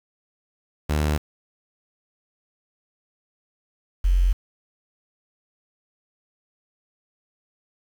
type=tone pair in turn; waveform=sawtooth / sine; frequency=75.3 / 44.77 Hz; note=D2 / F1; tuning=+44 / +44 cents; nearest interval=major sixth; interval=900 cents; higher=first; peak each=-16 / -15 dBFS; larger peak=second; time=0.89-1.18 / 4.04-4.33 s; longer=neither; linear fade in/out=10 ms; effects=7-bit